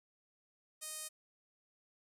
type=tone with band-pass filter; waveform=sawtooth; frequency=621 Hz; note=D#5; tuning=3 cents flat; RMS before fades=-45 dBFS; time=0.81-1.09 s; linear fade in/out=20 ms; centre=9300 Hz; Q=2.1; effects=none